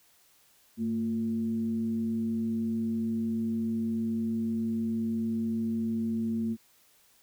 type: tone with frequency modulation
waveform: sine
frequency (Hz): 225.8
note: A3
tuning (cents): +45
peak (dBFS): -27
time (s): 0.77-6.57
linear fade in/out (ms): 50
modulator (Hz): 126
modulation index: 0.37
effects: white hiss -63 dBFS RMS until 7.22 s